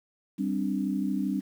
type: chord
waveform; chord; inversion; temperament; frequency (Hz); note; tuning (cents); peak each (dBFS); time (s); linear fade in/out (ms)
sine; G suspended fourth; none; just; 196 / 261.3 / 294; G3 / C4 / D4; 0 / -2 / +2; -29 / -31 / -31; 0.38-1.41; 20
effects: 9-bit